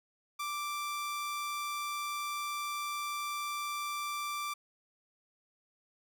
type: tone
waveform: sawtooth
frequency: 1174.7 Hz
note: D6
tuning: in tune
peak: -31 dBFS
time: 0.39-4.54 s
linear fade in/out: 10 ms
effects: none